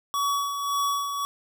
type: tone with tremolo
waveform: square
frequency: 1131 Hz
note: C#6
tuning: 34 cents sharp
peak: -23 dBFS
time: 0.14-1.25 s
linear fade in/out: 0 ms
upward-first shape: sine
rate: 1.8 Hz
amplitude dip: 50%
effects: none